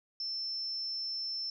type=tone; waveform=sine; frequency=5330 Hz; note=E8; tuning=18 cents sharp; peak=-34 dBFS; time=0.2-1.5 s; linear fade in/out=2 ms; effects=none